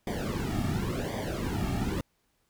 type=noise with flanger; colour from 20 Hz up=brown; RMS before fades=-31 dBFS; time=0.07-2.01 s; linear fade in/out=2 ms; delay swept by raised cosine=0.73 to 2.03 ms; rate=0.92 Hz; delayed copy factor=-0.9; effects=pink hiss -73 dBFS RMS until 2.49 s